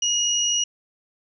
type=tone pair together; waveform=sine; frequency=2880 / 5824 Hz; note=F#7 / F#8; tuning=-47 / -28 cents; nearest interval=octave; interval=1219 cents; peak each=-22 dBFS; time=0.02-0.64 s; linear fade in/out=5 ms; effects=none